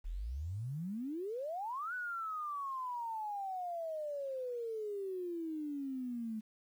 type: exponential two-way sweep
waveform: sine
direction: up then down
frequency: 36.71 to 1503 to 214.2 Hz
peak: -37 dBFS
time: 0.04-6.41 s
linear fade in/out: 20 ms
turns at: 1.94 s
effects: 11-bit